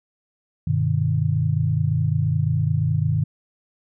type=chord; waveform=sine; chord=G augmented; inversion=none; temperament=equal with one note detuned; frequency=98 / 123.47 / 152.36 Hz; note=G2 / B2 / D#3; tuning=0 / 0 / -36 cents; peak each=-23 / -23 / -21 dBFS; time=0.67-3.24 s; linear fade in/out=5 ms; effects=none